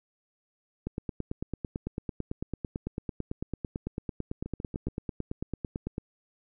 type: two click trains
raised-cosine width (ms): 3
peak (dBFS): -19 / -24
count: 47 / 4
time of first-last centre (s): 0.87-5.981 / 4.46-4.884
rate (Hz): 9 / 7.08
effects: none